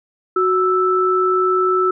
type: tone pair together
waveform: sine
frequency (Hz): 370 / 1318.5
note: F#4 / E6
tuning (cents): 0 / 0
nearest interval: octave + minor seventh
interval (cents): 2200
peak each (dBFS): -16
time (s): 0.36-1.91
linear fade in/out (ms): 5
effects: none